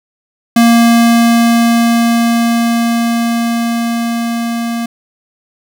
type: tone with level ramp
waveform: square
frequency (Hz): 233.1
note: A#3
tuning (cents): 0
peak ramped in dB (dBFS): -5 to -16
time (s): 0.56-4.86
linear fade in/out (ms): 5
effects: none